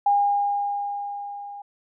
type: tone with level ramp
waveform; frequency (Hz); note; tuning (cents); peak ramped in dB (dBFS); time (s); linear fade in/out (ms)
sine; 811; G#5; -41; -15 to -35; 0.06-1.62; 5
effects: none